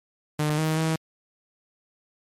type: tone with pitch steps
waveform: sawtooth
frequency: 151.1 / 157.4 / 160.2 Hz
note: D3 / D#3 / E3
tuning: +50 / +20 / -49 cents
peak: -18 dBFS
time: 0.39-0.96 s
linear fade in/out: 5 ms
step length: 190 ms
effects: MP3 64 kbps